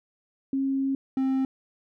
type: tone pair in turn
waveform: sine / triangle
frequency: 270.4 / 265 Hz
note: C#4 / C4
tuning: -43 / +22 cents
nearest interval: unison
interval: 35 cents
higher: first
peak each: -23 / -20 dBFS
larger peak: second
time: 0.53-0.95 / 1.17-1.45 s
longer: first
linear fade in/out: 2 ms
effects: none